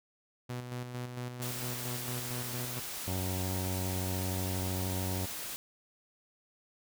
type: tone with tremolo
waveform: sawtooth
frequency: 123.47 Hz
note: B2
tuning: in tune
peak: -32 dBFS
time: 0.49-2.8 s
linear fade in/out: 10 ms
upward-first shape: square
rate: 4.4 Hz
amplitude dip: 45%
type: noise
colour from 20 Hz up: white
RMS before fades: -40 dBFS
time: 1.42-5.56 s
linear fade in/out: 0 ms
type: harmonic tone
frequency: 92.9 Hz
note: F#2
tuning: 7 cents sharp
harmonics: 1 / 2 / 3 / 4 / 5 / 6 / 7 / 8 / 9 / 10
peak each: -34 / -40 / -42 / -45 / -50 / -47 / -50 / -49 / -53 / -50 dBFS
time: 3.07-5.26 s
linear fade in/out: 10 ms
effects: none